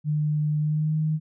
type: tone with pitch glide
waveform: sine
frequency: 150.9 to 155.5 Hz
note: D3 to D#3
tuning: +47 to -1 cents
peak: -21 dBFS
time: 0.04-1.2 s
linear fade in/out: 50 ms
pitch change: +52 cents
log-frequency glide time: 0.59-0.95 s
effects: none